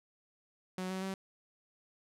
sawtooth tone with pitch steps, 185 / 188.34 / 191.75 Hz, F#3 / F#3 / G3, 0 / +31 / -38 cents, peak -32 dBFS, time 0.78-1.14 s, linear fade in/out 2 ms, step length 120 ms, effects low-pass 11000 Hz 12 dB/octave

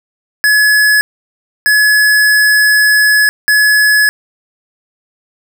square tone bursts at uneven times, 1700 Hz, G#6, 40 cents sharp, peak -7 dBFS, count 3, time 0.44-1.01 / 1.66-3.29 / 3.48-4.09 s, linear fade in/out 0 ms, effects none

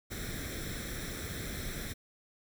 pink noise with comb filter, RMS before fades -39 dBFS, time 0.1-1.94 s, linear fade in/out 20 ms, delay 0.53 ms, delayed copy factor +0.75, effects none

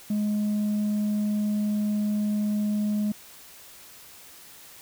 sine tone, 209.3 Hz, G#3, 14 cents sharp, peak -20 dBFS, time 0.1-3.12 s, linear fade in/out 5 ms, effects tanh soft clip ceiling -22 dBFS + white hiss -48 dBFS RMS until 4.81 s

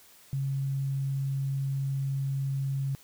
sine tone, 136.5 Hz, C#3, 26 cents flat, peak -27 dBFS, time 0.33-2.95 s, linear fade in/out 0 ms, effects white hiss -56 dBFS RMS until 3.03 s

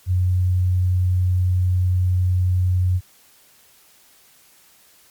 sine tone, 91.1 Hz, F#2, 26 cents flat, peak -15 dBFS, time 0.06-3.01 s, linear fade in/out 50 ms, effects white hiss -53 dBFS RMS until 5.1 s + MP3 96 kbps

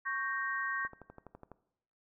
sine chord, G diminished, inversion second, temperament equal, 1108.7 / 1568 / 1864.7 Hz, Db6 / G6 / Bb6, 0 / 0 / 0 cents, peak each -37 dBFS, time 0.05-0.88 s, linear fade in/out 20 ms
click train, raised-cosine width 1 ms, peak -34 dBFS, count 9, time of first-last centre 0.85-1.517 s, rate 12 Hz
effects noise-tail reverb RT60 0.8 s tail -19 dB re dry

